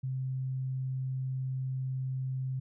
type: tone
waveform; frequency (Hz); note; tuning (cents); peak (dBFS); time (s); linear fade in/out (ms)
sine; 130.9; C3; +1; -31; 0.03-2.6; 10
effects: none